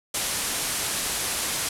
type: low-pass noise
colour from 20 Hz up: white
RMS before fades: -28 dBFS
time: 0.14-1.69 s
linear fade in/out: 5 ms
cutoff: 12000 Hz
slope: 48 dB/octave
effects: none